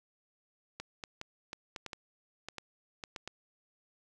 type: clicks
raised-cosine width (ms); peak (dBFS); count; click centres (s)
0.2; -23; 12; 0.8 / 1.038 / 1.214 / 1.531 / 1.762 / 1.863 / 1.932 / 2.486 / 2.583 / 3.038 / 3.162 / 3.276
effects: none